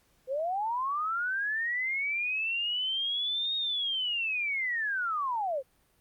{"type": "linear two-way sweep", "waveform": "sine", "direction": "up then down", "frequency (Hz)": [495.9, 3745, 495.9], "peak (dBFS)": -28, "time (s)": [0.27, 5.63], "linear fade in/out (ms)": 50, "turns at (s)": 3.56, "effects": ["pink hiss -68 dBFS RMS until 6 s", "Opus 48 kbps"]}